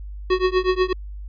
square tone with tremolo, 370 Hz, F#4, in tune, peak -14 dBFS, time 0.3-0.93 s, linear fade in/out 5 ms, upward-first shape triangle, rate 8.2 Hz, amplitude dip 100%, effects added 50 Hz sine -31 dBFS peak until 1.28 s + resampled to 11025 Hz

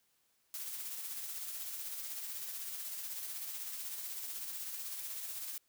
blue noise with tremolo, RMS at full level -41 dBFS, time 0.54-5.58 s, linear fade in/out 2 ms, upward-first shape sine, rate 16 Hz, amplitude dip 35%, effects white hiss -75 dBFS RMS until 5.68 s

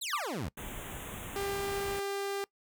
20% pulse exponential sweep, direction down, 4320 to 62.6 Hz, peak -29 dBFS, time 0.01-0.49 s, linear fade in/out 10 ms
sine tone with exponential decay, 1174.7 Hz, D6, in tune, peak -26 dBFS, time 0.13-0.28 s, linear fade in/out 5 ms, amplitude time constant 31 ms
pink band-stop noise, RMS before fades -42 dBFS, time 0.57-2 s, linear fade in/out 5 ms, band 3600 to 6500 Hz, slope 96 dB/octave
sawtooth tone, 397.8 Hz, G4, 25 cents sharp, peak -29 dBFS, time 1.36-2.44 s, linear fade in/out 0 ms
effects noise-tail reverb RT60 0.1 s tail -23 dB re dry

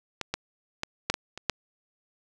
clicks, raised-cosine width 0.2 ms, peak -13 / -11 / -12 / -6 / -11 / -21 / -6 dBFS, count 7, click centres 0.213 / 0.34 / 0.834 / 1.1 / 1.141 / 1.376 / 1.497 s, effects none

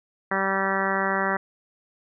harmonic tone, 193.6 Hz, G3, 21 cents flat, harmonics 1 / 2 / 3 / 4 / 5 / 6 / 7 / 8 / 9 / 10, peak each -31 / -31 / -31 / -31 / -31 / -31 / -31 / -31 / -31 / -31 dBFS, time 0.31-1.37 s, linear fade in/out 5 ms, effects none

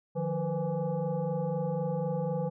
sine tone with frequency modulation, 176.5 Hz, F3, 19 cents sharp, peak -28 dBFS, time 0.15-2.5 s, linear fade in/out 20 ms, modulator 329 Hz, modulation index 1.5, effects none

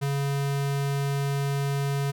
square tone, 140 Hz, C#3, 18 cents sharp, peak -25 dBFS, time 0.01-2.12 s, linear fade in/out 20 ms, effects none

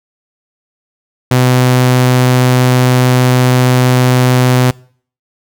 sawtooth tone, 126.4 Hz, B2, 41 cents sharp, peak -3 dBFS, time 1.31-4.71 s, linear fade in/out 5 ms, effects noise-tail reverb RT60 0.5 s tail -23 dB re dry

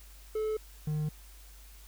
triangle tone pair in turn, 433 / 152.03 Hz, A4 / D#3, -28 / -40 cents, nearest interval octave + tritone, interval 1812 cents, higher first, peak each -27 dBFS, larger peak neither, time 0.35-0.57 / 0.87-1.09 s, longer neither, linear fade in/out 5 ms, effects added 50 Hz sine -50 dBFS peak until 1.87 s + white hiss -57 dBFS RMS until 1.87 s

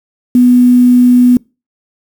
sine tone with quantisation, 246.9 Hz, B3, in tune, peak -3 dBFS, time 0.35-1.37 s, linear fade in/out 2 ms, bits 5, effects noise-tail reverb RT60 0.3 s tail -26 dB re dry

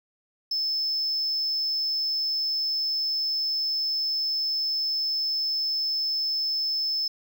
triangle tone, 5250 Hz, E8, 8 cents flat, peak -23 dBFS, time 0.51-7.08 s, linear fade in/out 5 ms, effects 10-bit

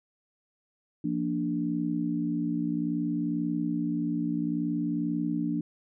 sine chord, Bb major, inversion second, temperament equal with one note detuned, 171.32 / 233.1 / 293.7 Hz, F3 / Bb3 / D4, -33 / 0 / 0 cents, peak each -32 / -32 / -29 dBFS, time 1.04-5.61 s, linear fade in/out 5 ms, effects none

